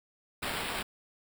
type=noise with sample-and-hold; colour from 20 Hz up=violet; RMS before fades=-35 dBFS; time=0.42-0.83 s; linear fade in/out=10 ms; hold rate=6300 Hz; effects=none